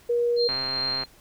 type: tone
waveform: sine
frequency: 477.1 Hz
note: A#4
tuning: 40 cents sharp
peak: -20 dBFS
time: 0.09-0.48 s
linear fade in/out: 10 ms
type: tone with tremolo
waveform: sine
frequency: 4186 Hz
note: C8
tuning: in tune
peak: -24 dBFS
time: 0.36-1.06 s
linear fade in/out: 50 ms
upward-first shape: sine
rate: 2.5 Hz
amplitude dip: 25%
type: click train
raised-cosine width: 0.5 ms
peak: -20 dBFS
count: 73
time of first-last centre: 0.49-1.035 s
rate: 132 Hz
effects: pink hiss -55 dBFS RMS until 1.2 s